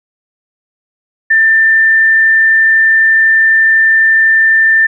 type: tone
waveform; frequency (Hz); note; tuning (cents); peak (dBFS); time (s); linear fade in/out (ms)
sine; 1786; A6; +25; -5; 1.3-4.87; 10
effects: none